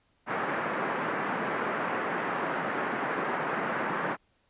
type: band-pass noise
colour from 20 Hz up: white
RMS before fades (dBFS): -31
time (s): 0.26-4.17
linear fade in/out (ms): 50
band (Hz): 160 to 1700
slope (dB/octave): 24
effects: pink hiss -70 dBFS RMS until 4.49 s + resampled to 8000 Hz